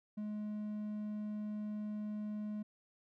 triangle tone, 210.8 Hz, G#3, 26 cents sharp, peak -36 dBFS, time 0.17-2.63 s, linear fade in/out 10 ms, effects none

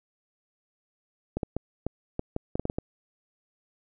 clicks, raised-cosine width 2 ms, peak -15 dBFS, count 11, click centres 1.37 / 1.432 / 1.566 / 1.866 / 2.194 / 2.364 / 2.555 / 2.596 / 2.654 / 2.699 / 2.785 s, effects none

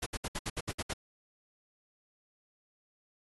pink noise bursts, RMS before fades -35 dBFS, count 9, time 0.02-0.936 s, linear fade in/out 10 ms, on 44 ms, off 65 ms, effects AAC 32 kbps

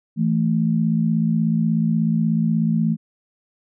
sine tone pair together, 164.81 / 221.3 Hz, E3 / A3, 0 / +10 cents, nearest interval perfect fourth, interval 510 cents, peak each -19 dBFS, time 0.16-2.97 s, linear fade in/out 50 ms, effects none

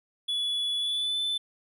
triangle tone with pitch glide, 3415 to 3517 Hz, G#7 to A7, +48 to -1 cents, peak -25 dBFS, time 0.28-1.38 s, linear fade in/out 10 ms, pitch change +51 cents, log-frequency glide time 0.78-1.19 s, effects none

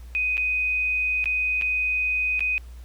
sine tone with dropouts, 2500 Hz, D#7, 8 cents sharp, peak -21 dBFS, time 0.15-2.58 s, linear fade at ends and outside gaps 0 ms, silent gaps 0.37-0.378 / 1.242-1.257 / 1.613-1.621 / 2.394-2.406 s, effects added 60 Hz sine -38 dBFS peak until 2.84 s + pink hiss -56 dBFS RMS until 2.84 s

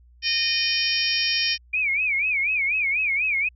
harmonic tone, 614 Hz, D#5, 23 cents flat, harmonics 3 / 4 / 5 / 6 / 7 / 8 / 9, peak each -31 / -26 / -27 / -35 / -33 / -29 / -25 dBFS, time 0.22-1.58 s, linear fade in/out 50 ms
sine tone with vibrato, 2349 Hz, D7, in tune, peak -20 dBFS, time 1.73-3.49 s, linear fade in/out 10 ms, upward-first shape sine, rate 4.1 Hz, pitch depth 160 cents each way
effects added 60 Hz sine -50 dBFS peak until 3.55 s

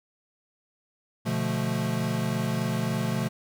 square chord, B half-diminished seventh, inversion none, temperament equal, 123.47 / 146.83 / 174.61 / 220 Hz, B2 / D3 / F3 / A3, 0 / 0 / 0 / 0 cents, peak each -31 / -34 / -32 / -31 dBFS, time 1.25-3.29 s, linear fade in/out 20 ms, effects none

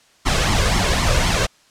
pink noise with flanger, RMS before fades -17 dBFS, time 0.25-1.47 s, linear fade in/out 20 ms, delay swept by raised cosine 0.92 to 1.92 ms, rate 3.9 Hz, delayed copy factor +0.65, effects white hiss -54 dBFS RMS until 1.7 s + low-pass 7000 Hz 12 dB/octave

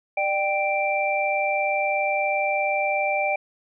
sine tone cluster, 598 / 781 / 2354 Hz, D5 / G5 / D7, +31 / -7 / +3 cents, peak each -25 dBFS, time 0.17-3.36 s, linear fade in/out 5 ms, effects none

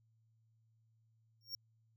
square tone with exponential growth, 5530 Hz, F8, 18 cents flat, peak -38 dBFS, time 1.41-1.55 s, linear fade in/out 1 ms, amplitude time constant 29 ms, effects added 112 Hz sine -70 dBFS peak until 1.96 s

